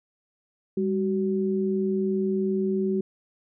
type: tone pair together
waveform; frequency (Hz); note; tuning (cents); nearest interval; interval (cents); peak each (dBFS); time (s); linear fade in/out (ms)
sine; 200 / 377.3; G3 / F#4; +35 / +34; major seventh; 1099; -25; 0.77-3.01; 5
effects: none